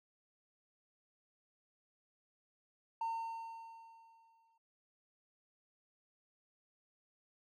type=tone with exponential decay; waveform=triangle; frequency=910 Hz; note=A#5; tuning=42 cents flat; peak=-31 dBFS; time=3.01-4.58 s; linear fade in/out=5 ms; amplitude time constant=340 ms; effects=tanh soft clip ceiling -30 dBFS